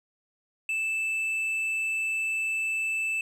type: tone with tanh clipping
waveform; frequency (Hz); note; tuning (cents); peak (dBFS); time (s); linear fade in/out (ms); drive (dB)
sine; 2637; E7; 0; -27; 0.69-3.21; 2; 5
effects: none